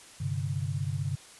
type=chord; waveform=sine; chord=G suspended fourth; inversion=none; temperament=equal; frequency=98 / 130.81 / 146.83 Hz; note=G2 / C3 / D3; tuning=0 / 0 / 0 cents; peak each=-33 dBFS; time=0.2-1.16 s; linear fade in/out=10 ms; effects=white hiss -51 dBFS RMS until 1.39 s + resampled to 24000 Hz